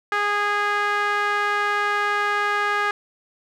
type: tone with band-pass filter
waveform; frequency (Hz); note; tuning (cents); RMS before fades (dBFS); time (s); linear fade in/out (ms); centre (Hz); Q
sawtooth; 411.8; G#4; -15; -22; 0.12-2.91; 2; 1500; 2.4
effects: none